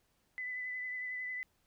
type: tone with vibrato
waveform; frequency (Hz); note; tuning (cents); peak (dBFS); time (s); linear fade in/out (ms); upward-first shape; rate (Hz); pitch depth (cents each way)
sine; 2003; B6; +24; -37; 0.38-1.43; 0; triangle; 11; 22
effects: pink hiss -75 dBFS RMS until 1.66 s